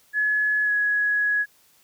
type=tone with pitch glide; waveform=sine; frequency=1700 to 1675.6 Hz; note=G#6 to G#6; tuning=+40 to +15 cents; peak=-19 dBFS; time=0.13-1.46 s; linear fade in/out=50 ms; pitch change=-25 cents; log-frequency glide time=0.64-0.71 s; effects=white hiss -59 dBFS RMS until 1.83 s